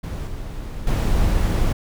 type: noise with level steps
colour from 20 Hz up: brown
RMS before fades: -27 / -30 / -18 dBFS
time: 0.03-1.73 s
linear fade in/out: 10 ms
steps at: 0.27 / 0.87 s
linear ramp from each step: 2 ms
effects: none